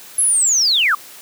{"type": "linear sweep", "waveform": "sine", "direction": "down", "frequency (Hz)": [11175, 1084], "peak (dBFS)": -12, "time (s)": [0.18, 0.95], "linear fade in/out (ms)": 5, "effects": ["white hiss -39 dBFS RMS until 1.21 s", "high-pass 150 Hz 12 dB/octave"]}